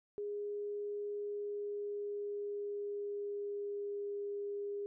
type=tone with pitch glide; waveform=sine; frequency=411.6 to 406.2 Hz; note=G#4 to G#4; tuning=-16 to -38 cents; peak=-37 dBFS; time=0.18-4.86 s; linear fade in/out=0 ms; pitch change=-22 cents; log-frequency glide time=1.19-4.17 s; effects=none